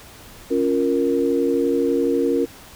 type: chord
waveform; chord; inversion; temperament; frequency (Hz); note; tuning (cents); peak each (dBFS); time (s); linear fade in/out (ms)
sine; Bb minor; first; equal; 277.2 / 349.2 / 466.2; Db4 / F4 / Bb4; 0 / 0 / 0; -21 / -22 / -20; 0.5-2.46; 20
effects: pink hiss -43 dBFS RMS until 2.75 s